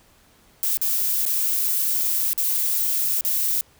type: noise with dropouts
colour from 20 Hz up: violet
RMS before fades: -22 dBFS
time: 0.63-3.61 s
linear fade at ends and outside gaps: 0 ms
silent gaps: 0.771-0.815 / 1.253-1.262 / 2.332-2.378 / 3.21-3.249 s
effects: pink hiss -56 dBFS RMS until 3.79 s